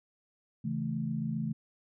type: chord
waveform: sine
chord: A major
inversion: first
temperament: just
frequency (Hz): 137.5 / 165 / 220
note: C#3 / E3 / A3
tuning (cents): -14 / +2 / 0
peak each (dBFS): -36 / -35 / -34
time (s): 0.64-1.53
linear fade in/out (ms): 10
effects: none